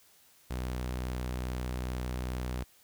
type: tone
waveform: sawtooth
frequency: 62.4 Hz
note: B1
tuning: 19 cents sharp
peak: -29 dBFS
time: 0.5-2.64 s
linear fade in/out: 10 ms
effects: white hiss -62 dBFS RMS until 2.83 s